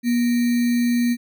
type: tone with sample-and-hold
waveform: sine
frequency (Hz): 240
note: B3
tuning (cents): -49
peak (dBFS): -16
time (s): 0.03-1.17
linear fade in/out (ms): 50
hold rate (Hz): 2100
effects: none